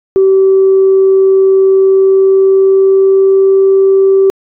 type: tone with pitch glide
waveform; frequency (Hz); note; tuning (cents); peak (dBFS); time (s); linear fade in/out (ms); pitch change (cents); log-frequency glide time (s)
sine; 384.4 to 387.3; G4 to G4; -34 to -21; -3; 0.16-4.3; 0; +13; 1.71-3.6
effects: tanh soft clip ceiling 0 dBFS